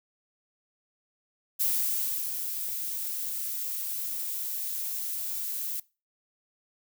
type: noise with ADSR envelope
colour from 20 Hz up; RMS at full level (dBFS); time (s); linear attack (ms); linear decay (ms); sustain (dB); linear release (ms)
violet; -26; 1.59-5.8; 21; 690; -7; 5
effects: noise-tail reverb RT60 0.3 s tail -22 dB re dry

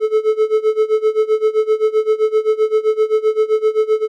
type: tone with tremolo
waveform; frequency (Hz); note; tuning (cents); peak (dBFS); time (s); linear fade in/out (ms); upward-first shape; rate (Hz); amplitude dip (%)
triangle; 433.9; A4; -24; -7; 0-4.08; 50; sine; 7.7; 90
effects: none

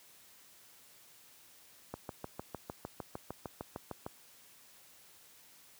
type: click train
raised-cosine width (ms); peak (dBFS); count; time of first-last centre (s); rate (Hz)
1; -25; 15; 1.94-4.064; 6.59
effects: white hiss -60 dBFS RMS until 5.79 s + high-pass 60 Hz 12 dB/octave

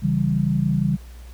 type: chord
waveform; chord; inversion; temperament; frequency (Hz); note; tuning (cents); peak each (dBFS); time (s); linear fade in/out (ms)
sine; C# diminished; none; equal; 138.59 / 164.81 / 196; C#3 / E3 / G3; 0 / 0 / 0; -22; 0.02-0.97; 20
effects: added 60 Hz sine -37 dBFS peak until 1.33 s + pink hiss -51 dBFS RMS until 1.33 s

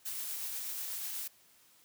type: noise with tremolo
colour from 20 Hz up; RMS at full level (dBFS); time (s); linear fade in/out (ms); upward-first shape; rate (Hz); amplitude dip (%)
blue; -38; 0.05-1.28; 10; triangle; 8.2; 25
effects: white hiss -64 dBFS RMS until 1.84 s + high-pass 60 Hz 12 dB/octave

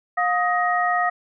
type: tone cluster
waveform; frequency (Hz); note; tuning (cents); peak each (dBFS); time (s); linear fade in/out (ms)
sine; 713 / 1256 / 1880; F5 / D#6 / A#6; +36 / +16 / +14; -21 / -23 / -24; 0.17-1.1; 10
effects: none

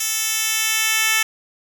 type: tone with high-pass filter sweep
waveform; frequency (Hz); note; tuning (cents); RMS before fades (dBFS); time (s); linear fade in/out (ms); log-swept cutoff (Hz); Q
10% pulse; 440; A4; 0; -20; 0-1.23; 5; 5000 to 2200; 0.88
effects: none

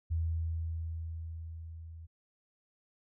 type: tone with level ramp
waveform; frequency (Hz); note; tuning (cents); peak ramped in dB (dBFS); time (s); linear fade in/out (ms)
sine; 81.8; E2; -13; -28 to -45; 0.1-2.07; 20
effects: none

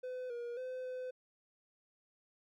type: tone with pitch steps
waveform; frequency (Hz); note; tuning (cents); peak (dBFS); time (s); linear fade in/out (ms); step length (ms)
triangle; 506 / 476.6 / 511 / 508; B4 / A#4 / C5 / B4; +42 / +38 / -41 / +49; -37; 0.03-1.11; 10; 270
effects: MP3 96 kbps

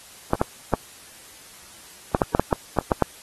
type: clicks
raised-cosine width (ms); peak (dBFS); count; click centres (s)
1; -4; 11; 0.334 / 0.415 / 0.737 / 2.148 / 2.218 / 2.349 / 2.396 / 2.528 / 2.787 / 2.918 / 3.023
effects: white hiss -46 dBFS RMS until 3.22 s + AAC 32 kbps

